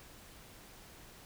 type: silence
effects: pink hiss -55 dBFS RMS until 1.25 s